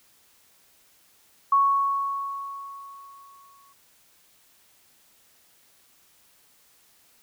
sine tone with exponential decay, 1108.7 Hz, C#6, in tune, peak -15 dBFS, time 1.52-3.73 s, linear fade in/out 5 ms, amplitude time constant 480 ms, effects white hiss -60 dBFS RMS until 7.22 s

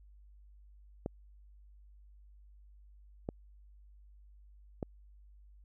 clicks, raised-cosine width 2 ms, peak -22 dBFS, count 3, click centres 1.061 / 3.289 / 4.828 s, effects added 50 Hz sine -55 dBFS peak until 5.64 s

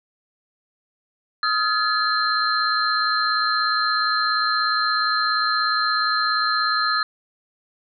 sine tone cluster, 1262 / 1379 / 1706 / 4143 Hz, D#6 / F6 / G#6 / C8, +24 / -22 / +46 / -18 cents, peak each -22 / -27 / -24 / -24 dBFS, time 1.43-7.03 s, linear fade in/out 2 ms, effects none

